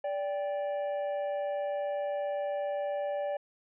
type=tone pair together; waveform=triangle; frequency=580 / 787.6 Hz; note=D5 / G5; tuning=-22 / +8 cents; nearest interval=perfect fourth; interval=530 cents; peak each=-29 / -36 dBFS; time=0.04-3.37 s; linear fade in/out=5 ms; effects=resampled to 8000 Hz